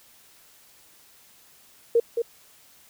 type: tone with echo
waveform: sine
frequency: 466.2 Hz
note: A#4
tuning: in tune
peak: -15 dBFS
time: 1.95-2 s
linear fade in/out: 5 ms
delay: 220 ms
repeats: 1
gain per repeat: -6 dB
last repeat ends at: 2.22 s
effects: white hiss -55 dBFS RMS until 2.89 s